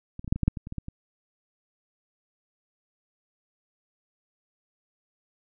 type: clicks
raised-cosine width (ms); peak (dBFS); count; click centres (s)
5; -24 / -27 / -21 / -8 / -20 / -12 / -7 / -21 / -26 / -22 / -19 / -24; 12; 0.194 / 0.245 / 0.278 / 0.325 / 0.36 / 0.433 / 0.48 / 0.572 / 0.671 / 0.724 / 0.783 / 0.884
effects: none